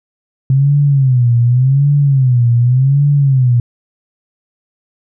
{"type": "tone with vibrato", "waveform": "sine", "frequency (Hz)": 130.81, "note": "C3", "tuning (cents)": 0, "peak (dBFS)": -7, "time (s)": [0.5, 3.6], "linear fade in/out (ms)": 2, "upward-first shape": "sine", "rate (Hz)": 0.87, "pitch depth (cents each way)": 170, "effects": []}